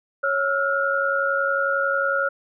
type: tone cluster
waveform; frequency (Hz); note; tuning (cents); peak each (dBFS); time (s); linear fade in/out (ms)
sine; 553 / 1334 / 1425; C#5 / E6 / F6; -4 / +20 / +34; -24 / -26 / -22; 0.23-2.29; 10
effects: none